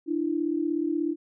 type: tone pair together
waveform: sine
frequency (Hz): 299 / 335.6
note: D4 / E4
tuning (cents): +31 / +31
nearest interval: major second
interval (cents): 200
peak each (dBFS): -27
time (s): 0.06-1.16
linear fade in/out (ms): 50
effects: none